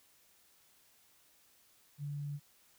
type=tone; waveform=sine; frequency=144.7 Hz; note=D3; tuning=25 cents flat; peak=-37 dBFS; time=1.98-2.4 s; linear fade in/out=50 ms; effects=white hiss -67 dBFS RMS until 2.78 s